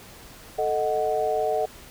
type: chord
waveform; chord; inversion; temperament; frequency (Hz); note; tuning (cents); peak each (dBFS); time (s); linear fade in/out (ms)
sine; D# diminished; second; equal; 440 / 622.3 / 740; A4 / D#5 / F#5; 0 / 0 / 0; -26; 0.58-1.66; 10
effects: pink hiss -46 dBFS RMS until 1.9 s